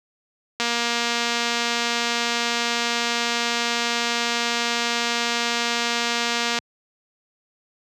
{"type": "click train", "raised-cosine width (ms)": 0.2, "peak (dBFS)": -6, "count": 1414, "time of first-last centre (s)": [0.6, 6.587], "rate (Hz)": 236, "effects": ["high-pass 100 Hz 12 dB/octave"]}